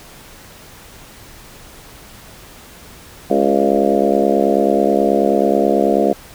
harmonic tone with a mistuned harmonic, 69.3 Hz, C#2, in tune, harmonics 3 / 4 / 5 / 6 / 7 / 8 / 9 / 10, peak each -20 / -20 / -20 / -20 / -20 / -20 / -20 / -20 dBFS, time 3.3-6.13 s, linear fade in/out 5 ms, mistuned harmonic 6, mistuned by -30 cents, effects pink hiss -40 dBFS RMS until 6.34 s

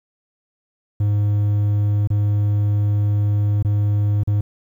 triangle tone with dropouts, 103.3 Hz, G#2, 9 cents flat, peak -13 dBFS, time 1-4.41 s, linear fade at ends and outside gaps 5 ms, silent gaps 2.075-2.102 / 3.627-3.647 / 4.235-4.274 s, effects 9-bit

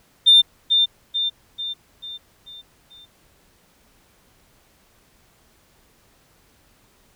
sine tone with echo, 3602 Hz, A7, 40 cents sharp, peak -7 dBFS, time 0.26-0.42 s, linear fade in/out 20 ms, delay 440 ms, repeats 6, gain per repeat -6 dB, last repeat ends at 3.06 s, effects tanh soft clip ceiling -4 dBFS + pink hiss -58 dBFS RMS until 7.15 s

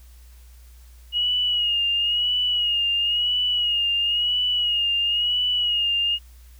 sine tone with vibrato, 2883 Hz, F#7, 46 cents flat, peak -19 dBFS, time 1.12-6.19 s, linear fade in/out 50 ms, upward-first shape sine, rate 0.98 Hz, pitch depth 50 cents each way, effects added 60 Hz sine -44 dBFS peak until 6.59 s + white hiss -57 dBFS RMS until 6.59 s

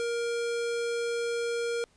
square tone, 470 Hz, A#4, 14 cents sharp, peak -29 dBFS, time 0-1.84 s, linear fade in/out 0 ms, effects pink hiss -65 dBFS RMS until 1.96 s + resampled to 22050 Hz

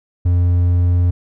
triangle tone, 88.1 Hz, F2, 16 cents sharp, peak -9 dBFS, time 0.25-1.11 s, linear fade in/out 10 ms, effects none

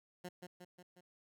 15% pulse tone with echo, 179.3 Hz, F3, 46 cents sharp, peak -37 dBFS, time 0.24-0.29 s, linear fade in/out 10 ms, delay 180 ms, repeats 4, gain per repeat -4 dB, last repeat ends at 1.01 s, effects none

